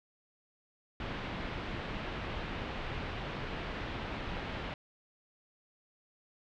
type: low-pass noise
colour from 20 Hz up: pink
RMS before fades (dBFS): -39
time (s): 1-4.74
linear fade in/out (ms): 2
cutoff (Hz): 3400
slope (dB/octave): 24
effects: none